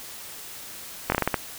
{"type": "slowing click train", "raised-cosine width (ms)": 0.5, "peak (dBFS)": -6, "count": 7, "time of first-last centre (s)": [1.1, 1.342], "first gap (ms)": 21, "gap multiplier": 1.26, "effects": ["white hiss -40 dBFS RMS until 1.58 s"]}